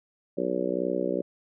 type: harmonic tone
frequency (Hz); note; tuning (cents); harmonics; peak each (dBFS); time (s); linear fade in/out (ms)
62.3; B1; +16; 3 / 4 / 5 / 6 / 7 / 8 / 9; -35 / -35 / -32 / -31 / -34 / -33 / -32; 0.37-1.22; 10
effects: none